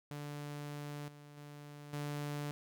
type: tone with level steps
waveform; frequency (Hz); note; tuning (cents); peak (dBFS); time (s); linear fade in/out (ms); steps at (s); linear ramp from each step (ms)
sawtooth; 146.2; D3; -7; -38 / -49 / -45 / -34; 0.11-2.51; 0; 1.08 / 1.37 / 1.93; 5
effects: none